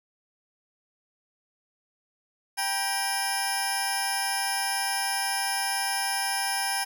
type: tone cluster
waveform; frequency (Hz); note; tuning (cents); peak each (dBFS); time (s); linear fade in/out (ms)
20% pulse; 789 / 955 / 5060 / 5250; G5 / A#5 / D#8 / E8; +11 / +42 / +28 / -8; -24 / -29 / -30 / -26; 2.57-6.85; 20
effects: none